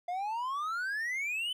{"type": "exponential sweep", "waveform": "triangle", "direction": "up", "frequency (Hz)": [691, 3070], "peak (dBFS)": -30, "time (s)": [0.08, 1.53], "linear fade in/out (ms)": 5, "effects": []}